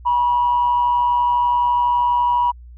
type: tone with amplitude modulation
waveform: sine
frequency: 969 Hz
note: B5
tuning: 33 cents flat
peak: -11 dBFS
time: 0.05-2.52 s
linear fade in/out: 20 ms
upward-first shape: sine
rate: 132 Hz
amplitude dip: 45%
effects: tanh soft clip ceiling -9 dBFS + added 60 Hz sine -37 dBFS peak until 2.77 s